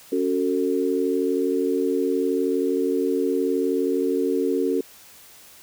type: chord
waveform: sine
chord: F# minor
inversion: second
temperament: equal with one note detuned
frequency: 277.2 / 370 / 449.2 Hz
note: C#4 / F#4 / A4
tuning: 0 / 0 / +36 cents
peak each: -24 dBFS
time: 0.12-4.81 s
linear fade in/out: 5 ms
effects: white hiss -48 dBFS RMS until 5.62 s